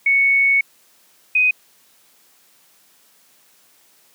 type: tone pair in turn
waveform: sine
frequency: 2217 / 2502 Hz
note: C#7 / D#7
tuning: 0 / +9 cents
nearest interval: major second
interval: 209 cents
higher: second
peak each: -12 dBFS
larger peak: neither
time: 0.06-0.61 / 1.35-1.51 s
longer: first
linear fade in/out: 5 ms
effects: white hiss -55 dBFS RMS until 4.14 s + high-pass 150 Hz 12 dB/octave